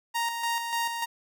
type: tone with tremolo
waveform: sawtooth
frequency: 932.3 Hz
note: A#5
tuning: in tune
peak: -22 dBFS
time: 0.14-1.06 s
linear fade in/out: 20 ms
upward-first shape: square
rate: 3.4 Hz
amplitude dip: 45%
effects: none